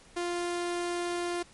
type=tone; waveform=sawtooth; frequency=349.2 Hz; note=F4; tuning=in tune; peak=-26 dBFS; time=0.16-1.43 s; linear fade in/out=10 ms; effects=pink hiss -56 dBFS RMS until 1.53 s + MP3 48 kbps